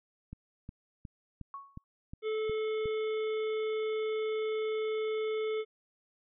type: click train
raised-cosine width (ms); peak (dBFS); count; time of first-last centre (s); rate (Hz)
5; -30; 8; 0.33-2.857; 2.77
type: tone with exponential decay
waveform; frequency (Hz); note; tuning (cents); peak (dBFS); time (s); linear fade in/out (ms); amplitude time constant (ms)
sine; 1108; C#6; -1; -37; 1.54-1.84; 1; 64
type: harmonic tone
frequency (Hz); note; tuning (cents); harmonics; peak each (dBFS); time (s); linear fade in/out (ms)
434.8; A4; -21; 1 / 3 / 5 / 7 / 8; -30 / -46 / -45 / -53 / -51; 2.22-5.65; 50
effects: none